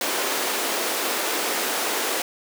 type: high-pass noise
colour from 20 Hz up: pink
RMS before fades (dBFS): -25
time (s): 0.01-2.22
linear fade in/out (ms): 2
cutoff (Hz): 320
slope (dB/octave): 24
effects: none